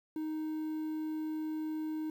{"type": "tone with quantisation", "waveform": "triangle", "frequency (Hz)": 311.1, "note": "D#4", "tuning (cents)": 0, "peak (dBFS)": -32, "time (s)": [0.16, 2.1], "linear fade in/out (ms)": 2, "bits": 10, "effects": []}